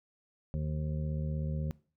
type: harmonic tone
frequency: 76.2 Hz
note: D#2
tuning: 36 cents flat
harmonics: 1 / 2 / 3 / 5 / 6 / 7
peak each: -35 / -33 / -42 / -51 / -54 / -47 dBFS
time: 0.54-1.71 s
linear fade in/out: 0 ms
effects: noise-tail reverb RT60 0.4 s tail -21 dB re dry